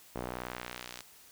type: tone with band-pass filter sweep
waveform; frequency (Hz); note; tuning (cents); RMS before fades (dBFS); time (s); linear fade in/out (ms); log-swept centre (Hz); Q
sawtooth; 61.3; B1; -12; -42; 0.15-1.02; 10; 560 to 6000; 0.7
effects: white hiss -57 dBFS RMS until 1.31 s

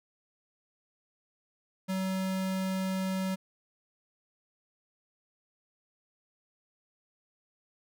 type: tone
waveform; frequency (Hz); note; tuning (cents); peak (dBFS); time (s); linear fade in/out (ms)
square; 189.2; F#3; +39; -30; 1.88-3.36; 20
effects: none

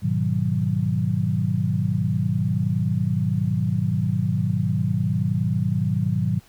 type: chord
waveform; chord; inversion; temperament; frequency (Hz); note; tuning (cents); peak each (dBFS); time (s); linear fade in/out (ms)
sine; G# minor seventh; none; equal; 103.83 / 123.47 / 155.56 / 185; G#2 / B2 / D#3 / F#3; 0 / 0 / 0 / 0; -25; 0.02-6.4; 20
effects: pink hiss -54 dBFS RMS until 6.48 s

